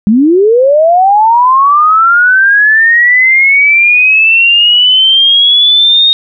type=linear sweep; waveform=sine; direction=up; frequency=196.1 to 3729 Hz; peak=-3 dBFS; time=0.07-6.13 s; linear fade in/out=0 ms; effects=none